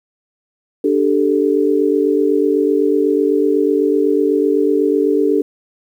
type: chord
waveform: sine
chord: D suspended fourth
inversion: none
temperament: equal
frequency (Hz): 293.7 / 392 / 440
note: D4 / G4 / A4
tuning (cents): 0 / 0 / 0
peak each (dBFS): -16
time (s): 0.84-5.42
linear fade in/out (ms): 5
effects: 8-bit